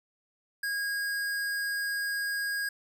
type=tone; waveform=square; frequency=1636 Hz; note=G#6; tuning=26 cents flat; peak=-30 dBFS; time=0.63-2.69 s; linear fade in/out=5 ms; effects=none